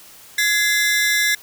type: ring-modulated tone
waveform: sawtooth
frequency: 1877 Hz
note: A#6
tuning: 11 cents sharp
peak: -9 dBFS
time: 0.38-1.35 s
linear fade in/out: 5 ms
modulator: 194 Hz
effects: white hiss -44 dBFS RMS until 1.42 s